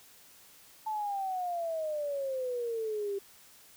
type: exponential sweep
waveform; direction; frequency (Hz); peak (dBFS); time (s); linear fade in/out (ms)
sine; down; 880 to 392; -31; 0.86-3.19; 10
effects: white hiss -57 dBFS RMS until 3.76 s